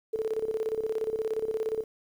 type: tone with tremolo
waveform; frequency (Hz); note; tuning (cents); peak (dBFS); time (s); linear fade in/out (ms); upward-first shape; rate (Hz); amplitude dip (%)
sine; 440.5; A4; +2; -25; 0.13-1.84; 10; square; 17; 70
effects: 10-bit